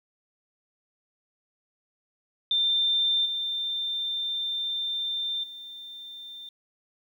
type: tone with level steps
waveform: sine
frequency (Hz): 3583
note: A7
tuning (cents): +31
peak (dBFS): -21 / -27 / -39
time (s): 2.51-6.49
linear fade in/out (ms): 2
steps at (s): 3.25 / 5.43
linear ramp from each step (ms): 10
effects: 10-bit